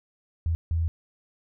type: tone bursts at uneven times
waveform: sine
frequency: 82.5 Hz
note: E2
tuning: 2 cents sharp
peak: -22 dBFS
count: 2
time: 0.46-0.55 / 0.71-0.88 s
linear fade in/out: 0 ms
effects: none